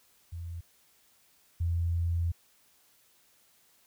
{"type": "tone pair in turn", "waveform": "sine", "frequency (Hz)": [84.9, 84.9], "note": ["F2", "F2"], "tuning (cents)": [-48, -48], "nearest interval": "unison", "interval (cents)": 0, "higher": "neither", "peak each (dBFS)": [-36, -26], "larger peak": "second", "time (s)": [[0.32, 0.61], [1.6, 2.32]], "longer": "second", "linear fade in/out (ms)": 10, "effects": ["white hiss -65 dBFS RMS until 3.86 s"]}